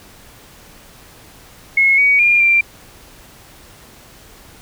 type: tone with pitch steps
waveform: sine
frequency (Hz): 2174 / 2250 / 2408 / 2367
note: C#7 / C#7 / D7 / D7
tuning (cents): -34 / +25 / +43 / +13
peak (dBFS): -9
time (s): 1.77-2.61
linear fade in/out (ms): 5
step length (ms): 210
effects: pink hiss -43 dBFS RMS until 4.61 s